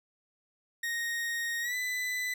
40% pulse tone with pitch glide, 1864.7 to 1998.5 Hz, A#6 to B6, 0 to +20 cents, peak -30 dBFS, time 0.83-2.34 s, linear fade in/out 5 ms, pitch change +120 cents, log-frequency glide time 1.61-1.75 s, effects none

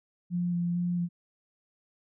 sine tone with vibrato, 174.61 Hz, F3, in tune, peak -26 dBFS, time 0.3-1.09 s, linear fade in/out 50 ms, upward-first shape square, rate 2.2 Hz, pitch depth 12 cents each way, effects none

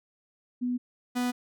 sine / 45% pulse tone pair in turn, 246.9 / 246.9 Hz, B3 / B3, 0 / 0 cents, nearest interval unison, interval 0 cents, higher neither, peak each -26 dBFS, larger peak neither, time 0.61-0.78 / 1.15-1.32 s, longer neither, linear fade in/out 20 ms, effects none

